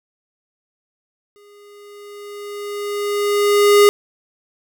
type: tone with exponential growth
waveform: square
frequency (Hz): 410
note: G#4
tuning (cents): -22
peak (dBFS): -7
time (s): 1.36-3.89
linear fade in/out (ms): 0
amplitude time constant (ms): 550
effects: none